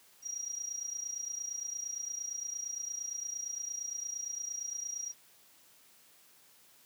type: tone with amplitude modulation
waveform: sine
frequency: 5720 Hz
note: F8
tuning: 41 cents sharp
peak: -33 dBFS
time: 0.22-5.14 s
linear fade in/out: 50 ms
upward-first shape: sine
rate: 28.7 Hz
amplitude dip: 75%
effects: white hiss -62 dBFS RMS until 6.85 s + high-pass 100 Hz 12 dB/octave